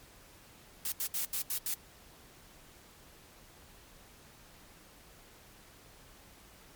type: noise bursts at uneven times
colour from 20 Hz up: blue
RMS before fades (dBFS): -34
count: 6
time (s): 0.85-0.92 / 1-1.07 / 1.14-1.25 / 1.33-1.42 / 1.5-1.58 / 1.66-1.74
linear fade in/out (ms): 2
effects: pink hiss -57 dBFS RMS until 6.75 s + MP3 96 kbps